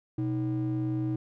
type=ring-modulated tone; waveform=triangle; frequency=220 Hz; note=A3; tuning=in tune; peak=-21 dBFS; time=0.18-1.16 s; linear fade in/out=5 ms; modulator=95.5 Hz; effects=tanh soft clip ceiling -20 dBFS